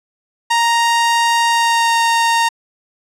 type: tone with pitch glide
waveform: sawtooth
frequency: 932.3 to 924.8 Hz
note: A#5 to A#5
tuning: 0 to -14 cents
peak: -8 dBFS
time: 0.5-2.49 s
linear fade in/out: 10 ms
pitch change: -14 cents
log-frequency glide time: 1.47-1.96 s
effects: low-pass 9000 Hz 12 dB/octave